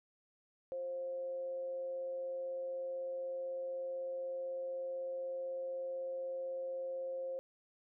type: tone with amplitude modulation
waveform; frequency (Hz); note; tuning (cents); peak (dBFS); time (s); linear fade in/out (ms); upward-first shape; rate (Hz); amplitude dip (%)
sine; 529; C5; +19; -36; 0.72-7.39; 0; sine; 176; 30
effects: none